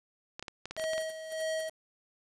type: clicks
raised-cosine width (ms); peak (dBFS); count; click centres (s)
0.2; -22; 10; 0.395 / 0.426 / 0.482 / 0.656 / 0.71 / 0.766 / 0.797 / 0.84 / 0.934 / 0.98
type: tone with tremolo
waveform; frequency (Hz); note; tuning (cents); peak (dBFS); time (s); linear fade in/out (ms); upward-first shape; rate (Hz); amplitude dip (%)
square; 637; D#5; +41; -31; 0.77-1.7; 10; sine; 1.7; 75
effects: resampled to 24000 Hz + 8-bit